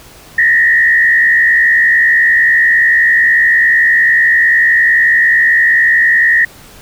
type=tone with frequency modulation; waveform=sine; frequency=1864.7 Hz; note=A#6; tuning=in tune; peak=-6 dBFS; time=0.38-6.45 s; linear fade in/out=5 ms; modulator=71.2 Hz; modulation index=1.1; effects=pink hiss -38 dBFS RMS until 6.81 s